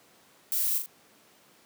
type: noise with echo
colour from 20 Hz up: violet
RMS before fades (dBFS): -28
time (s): 0.52-0.78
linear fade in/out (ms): 0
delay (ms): 40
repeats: 2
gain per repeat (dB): -6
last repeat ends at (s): 0.86
effects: pink hiss -59 dBFS RMS until 1.65 s + high-pass 200 Hz 12 dB/octave